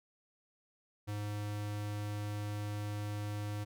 square tone, 104 Hz, G#2, 3 cents sharp, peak -37 dBFS, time 1.07-3.65 s, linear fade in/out 20 ms, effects none

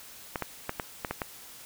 clicks, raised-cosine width 0.5 ms, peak -15 dBFS, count 7, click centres 0.358 / 0.423 / 0.694 / 0.798 / 1.048 / 1.11 / 1.218 s, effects white hiss -48 dBFS RMS until 1.65 s

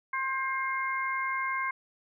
harmonic tone, 531 Hz, C5, 25 cents sharp, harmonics 2 / 3 / 4, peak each -31 / -35 / -33 dBFS, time 0.13-1.71 s, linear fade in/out 5 ms, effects none

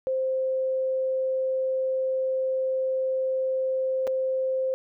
sine tone with dropouts, 523.3 Hz, C5, in tune, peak -23 dBFS, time 0.07-4.74 s, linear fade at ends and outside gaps 0 ms, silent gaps 4.07-4.075 s, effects none

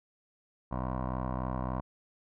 15% pulse tone with low-pass filter, 63.5 Hz, B1, 49 cents sharp, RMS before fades -34 dBFS, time 0.71-1.81 s, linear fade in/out 10 ms, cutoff 970 Hz, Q 3.7, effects none

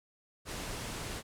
pink low-pass noise, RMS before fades -40 dBFS, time 0.45-1.23 s, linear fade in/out 50 ms, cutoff 11000 Hz, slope 24 dB/octave, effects none

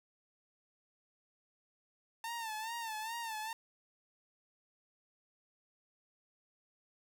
sawtooth tone with vibrato, 898 Hz, A5, 35 cents sharp, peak -35 dBFS, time 2.24-3.53 s, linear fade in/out 2 ms, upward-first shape sine, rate 2.4 Hz, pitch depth 81 cents each way, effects none

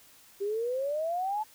sine exponential sweep, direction up, 390.8 to 879 Hz, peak -28 dBFS, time 0.4-1.44 s, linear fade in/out 20 ms, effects white hiss -57 dBFS RMS until 1.54 s

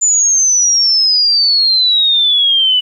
sine exponential sweep, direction down, 7090 to 2956 Hz, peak -8 dBFS, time 0.01-2.81 s, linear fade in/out 20 ms, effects 8-bit

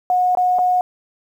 sine tone with dropouts, 727 Hz, F#5, 31 cents flat, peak -13 dBFS, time 0.1-0.81 s, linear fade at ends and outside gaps 1 ms, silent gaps 0.351-0.372 / 0.586-0.59 s, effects 8-bit

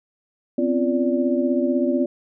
sine tone cluster, 254.1 / 270.1 / 342.6 / 580 Hz, B3 / C#4 / F4 / D5, +49 / -45 / -33 / -22 cents, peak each -21 / -25 / -23 / -25 dBFS, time 0.58-2.06 s, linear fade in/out 5 ms, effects none

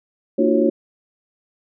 sine tone cluster, 230.4 / 298.2 / 343.8 / 372.7 / 547 Hz, A#3 / D4 / F4 / F#4 / C#5, -20 / +27 / -27 / +13 / -23 cents, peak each -20 dBFS, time 0.38-0.7 s, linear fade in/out 10 ms, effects none

